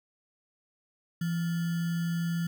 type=tone with sample-and-hold; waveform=sine; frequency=168.8 Hz; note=E3; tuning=41 cents sharp; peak=-27 dBFS; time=1.21-2.47 s; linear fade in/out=5 ms; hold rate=1575 Hz; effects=none